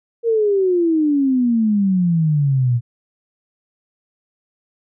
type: exponential sweep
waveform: sine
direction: down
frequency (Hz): 470.9 to 116.6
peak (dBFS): -13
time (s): 0.23-2.81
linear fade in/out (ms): 50
effects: none